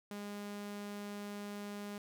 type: tone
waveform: sawtooth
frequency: 204.7 Hz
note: G#3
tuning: 25 cents flat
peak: -38 dBFS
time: 0.11-1.98 s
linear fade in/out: 2 ms
effects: none